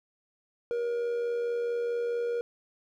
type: tone with amplitude modulation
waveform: triangle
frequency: 474.7 Hz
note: A#4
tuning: 31 cents sharp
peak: -24 dBFS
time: 0.71-2.41 s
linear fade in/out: 0 ms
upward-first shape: sine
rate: 84.6 Hz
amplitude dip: 35%
effects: none